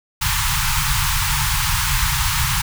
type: band-stop noise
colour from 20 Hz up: pink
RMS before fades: -19 dBFS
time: 0.21-2.62 s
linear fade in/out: 10 ms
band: 160 to 840 Hz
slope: 96 dB/octave
effects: none